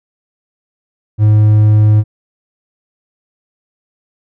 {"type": "tone", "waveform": "triangle", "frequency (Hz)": 106.5, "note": "G#2", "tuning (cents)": 44, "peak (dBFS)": -3, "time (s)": [1.18, 2.04], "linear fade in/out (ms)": 50, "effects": []}